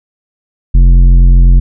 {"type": "tone with tanh clipping", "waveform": "triangle", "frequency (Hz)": 44, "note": "F1", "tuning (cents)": 14, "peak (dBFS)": -3, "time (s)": [0.74, 1.6], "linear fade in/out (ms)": 10, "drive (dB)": 14, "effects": []}